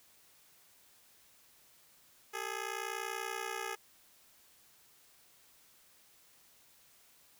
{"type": "ring-modulated tone", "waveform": "10% pulse", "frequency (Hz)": 419.3, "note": "G#4", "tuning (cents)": 17, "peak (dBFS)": -26, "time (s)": [2.33, 3.76], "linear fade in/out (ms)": 20, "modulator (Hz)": 30.2, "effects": ["white hiss -64 dBFS RMS until 7.39 s"]}